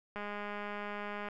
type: click train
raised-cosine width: 0.5 ms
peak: -26 dBFS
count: 233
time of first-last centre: 0.16-1.286 s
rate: 206 Hz
effects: none